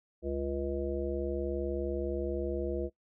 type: harmonic tone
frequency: 69.7 Hz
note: C#2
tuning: 10 cents sharp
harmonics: 1 / 3 / 5 / 7 / 9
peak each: -37 / -42 / -34 / -37 / -41 dBFS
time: 0.22-2.9 s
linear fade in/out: 50 ms
effects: noise-tail reverb RT60 0.1 s tail -18 dB re dry